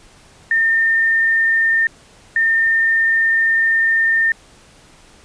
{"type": "tone bursts at uneven times", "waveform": "sine", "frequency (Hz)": 1812, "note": "A#6", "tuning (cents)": -50, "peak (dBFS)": -12, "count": 2, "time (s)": [[0.51, 1.87], [2.36, 4.32]], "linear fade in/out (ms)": 2, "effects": ["pink hiss -47 dBFS RMS until 5.24 s", "resampled to 22050 Hz"]}